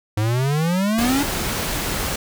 square exponential sweep, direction up, 103.1 to 290.5 Hz, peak -18 dBFS, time 0.17-1.23 s, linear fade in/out 5 ms
pink noise, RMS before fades -24 dBFS, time 0.98-2.16 s, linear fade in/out 5 ms
effects none

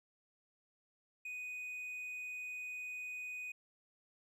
triangle tone, 2489 Hz, D#7, in tune, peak -40 dBFS, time 1.25-3.52 s, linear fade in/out 5 ms, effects none

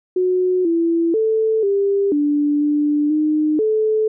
sine tone with pitch steps, 366.3 / 334.3 / 440.8 / 398.2 / 292.7 / 295.3 / 305.8 / 434.1 Hz, F#4 / E4 / A4 / G4 / D4 / D4 / D#4 / A4, -17 / +24 / +3 / +27 / -6 / +10 / -30 / -23 cents, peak -14 dBFS, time 0.16-4.08 s, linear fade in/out 5 ms, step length 490 ms, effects none

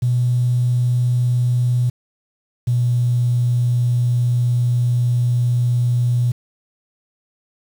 triangle tone pair in turn, 122.8 / 121.6 Hz, B2 / B2, -9 / -26 cents, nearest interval unison, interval 17 cents, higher first, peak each -10 dBFS, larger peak neither, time 0.02-1.9 / 2.67-6.32 s, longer second, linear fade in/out 10 ms, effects tanh soft clip ceiling -12 dBFS + 7-bit

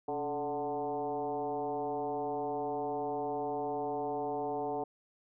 sine tone with frequency modulation, 587.3 Hz, D5, in tune, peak -32 dBFS, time 0.08-4.84 s, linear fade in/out 5 ms, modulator 152 Hz, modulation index 1.9, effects none

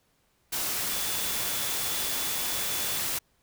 sine tone in noise, 3461 Hz, A7, 29 cents flat, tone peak -40 dBFS, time 0.9-2.99 s, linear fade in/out 10 ms, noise white, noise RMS -30 dBFS, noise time 0.52-3.19 s, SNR -13 dB, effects pink hiss -69 dBFS RMS until 3.42 s

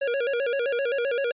square tone with vibrato, 513 Hz, C5, 34 cents flat, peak -24 dBFS, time 0.01-1.32 s, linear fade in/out 10 ms, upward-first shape square, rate 7.7 Hz, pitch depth 130 cents each way, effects resampled to 8000 Hz

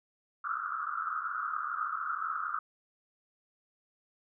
pink band-pass noise, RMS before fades -35 dBFS, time 0.44-2.59 s, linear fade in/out 5 ms, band 1200 to 1400 Hz, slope 96 dB/octave, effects none

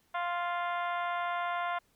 harmonic tone, 349.2 Hz, F4, in tune, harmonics 2 / 3 / 4 / 5 / 6 / 7 / 8 / 9 / 10, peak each -34 / -35 / -38 / -45 / -43 / -53 / -52 / -55 / -52 dBFS, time 0.14-1.79 s, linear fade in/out 10 ms, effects pink hiss -70 dBFS RMS until 1.95 s

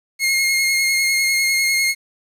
sawtooth tone with vibrato, 2148 Hz, C7, 45 cents sharp, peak -12 dBFS, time 0.19-1.95 s, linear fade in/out 50 ms, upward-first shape square, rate 10 Hz, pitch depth 17 cents each way, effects resampled to 32000 Hz + 8-bit

